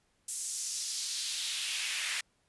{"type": "noise with high-pass filter sweep", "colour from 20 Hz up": "pink", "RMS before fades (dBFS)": -35, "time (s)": [0.28, 2.21], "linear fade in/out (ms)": 5, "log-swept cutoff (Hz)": [8000, 2000], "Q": 1.8, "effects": ["pink hiss -73 dBFS RMS until 2.48 s", "resampled to 24000 Hz"]}